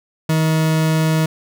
40% pulse tone, 158.5 Hz, D#3, 32 cents sharp, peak -13 dBFS, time 0.29-1.26 s, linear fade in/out 5 ms, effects none

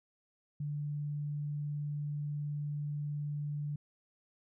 sine tone, 146.9 Hz, D3, 1 cent sharp, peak -34 dBFS, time 0.6-3.76 s, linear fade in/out 5 ms, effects none

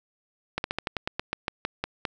slowing click train, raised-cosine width 0.3 ms, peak -11 dBFS, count 13, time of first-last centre 0.58-2.052 s, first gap 61 ms, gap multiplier 1.12, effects none

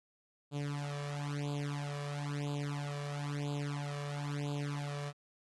sawtooth tone with flanger, 144.4 Hz, D3, 29 cents flat, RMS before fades -38 dBFS, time 0.51-5.13 s, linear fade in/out 50 ms, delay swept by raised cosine 0.26 to 1.76 ms, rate 1 Hz, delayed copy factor +0.8, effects low-pass 9000 Hz 12 dB/octave + AAC 32 kbps

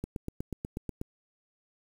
click train, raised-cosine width 3 ms, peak -21 dBFS, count 9, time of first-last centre 0.04-1.014 s, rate 8.21 Hz, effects 8-bit

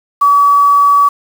sine tone with quantisation, 1141 Hz, C#6, 50 cents sharp, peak -5 dBFS, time 0.21-1.09 s, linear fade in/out 10 ms, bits 5, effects none

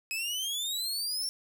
sawtooth exponential sweep, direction up, 2539 to 5500 Hz, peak -28 dBFS, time 0.11-1.29 s, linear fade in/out 0 ms, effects none

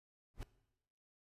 brown noise with exponential growth, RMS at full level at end -34 dBFS, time 0.34-0.43 s, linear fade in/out 0 ms, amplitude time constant 18 ms, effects noise-tail reverb RT60 0.9 s tail -18 dB re dry + resampled to 32000 Hz

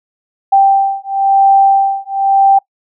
sine beating tone pair, 784 / 784.98 Hz, G5 / G5, 0 / +2 cents, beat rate 0.98 Hz, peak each -10 dBFS, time 0.52-2.59 s, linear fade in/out 10 ms, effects noise-tail reverb RT60 0.1 s tail -23 dB re dry

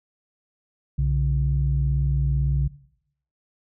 sine tone pair together, 62.06 / 140 Hz, B1 / C#3, +9 / +18 cents, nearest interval octave + major second, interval 1409 cents, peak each -21 dBFS, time 0.98-2.68 s, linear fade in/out 10 ms, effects noise-tail reverb RT60 0.7 s tail -18 dB re dry + tanh soft clip ceiling -12 dBFS

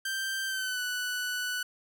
sawtooth tone with pitch glide, 1568 to 1485.1 Hz, G6 to F#6, 0 to +6 cents, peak -27 dBFS, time 0.05-1.63 s, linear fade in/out 5 ms, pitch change -94 cents, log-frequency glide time 0.46-0.81 s, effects none

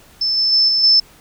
sine tone with level steps, 5274 Hz, E8, in tune, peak -15 / -13 / -10 / -13 / -8 dBFS, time 0.21-1 s, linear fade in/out 5 ms, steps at 0.37 / 0.52 / 0.68 / 0.83 s, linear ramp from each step 10 ms, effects pink hiss -47 dBFS RMS until 1.2 s

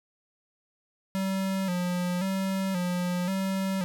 square tone with vibrato, 185 Hz, F#3, in tune, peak -27 dBFS, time 1.15-3.84 s, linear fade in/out 0 ms, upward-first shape square, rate 0.94 Hz, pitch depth 64 cents each way, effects none

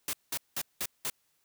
white noise bursts, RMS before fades -33 dBFS, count 5, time 0.08-1.1 s, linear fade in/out 2 ms, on 52 ms, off 190 ms, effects white hiss -73 dBFS RMS until 1.44 s

